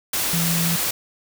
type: tone in noise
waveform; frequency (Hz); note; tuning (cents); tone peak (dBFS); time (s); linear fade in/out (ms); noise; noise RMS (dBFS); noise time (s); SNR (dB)
sine; 168.4; E3; +37; -21; 0.33-0.76; 5; white; -23; 0.13-0.91; -1
effects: none